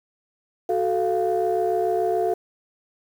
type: tone cluster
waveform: sine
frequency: 370 / 437 / 697 Hz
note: F#4 / A4 / F5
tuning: 0 / -12 / -4 cents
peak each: -23 dBFS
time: 0.69-2.34 s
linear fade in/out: 5 ms
effects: tanh soft clip ceiling -13 dBFS + 8-bit